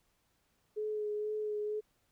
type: tone with vibrato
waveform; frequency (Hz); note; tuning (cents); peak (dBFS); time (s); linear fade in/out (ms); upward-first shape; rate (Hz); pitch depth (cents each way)
sine; 423.4; G#4; +33; -33; 0.76-1.81; 20; sine; 2.1; 19
effects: pink hiss -75 dBFS RMS until 2.11 s